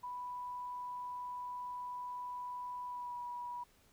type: tone with pitch glide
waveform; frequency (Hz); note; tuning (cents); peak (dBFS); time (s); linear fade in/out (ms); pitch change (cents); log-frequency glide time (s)
sine; 987.8 to 973.1; B5 to B5; 0 to -26; -40; 0.03-3.64; 10; -26; 2.86-3.16
effects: pink hiss -68 dBFS RMS until 3.92 s